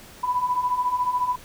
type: beating tone pair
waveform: sine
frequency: 982 / 996 Hz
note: B5 / B5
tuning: -10 / +14 cents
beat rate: 14 Hz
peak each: -27 / -22 dBFS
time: 0.23-1.36 s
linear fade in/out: 10 ms
effects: pink hiss -46 dBFS RMS until 1.44 s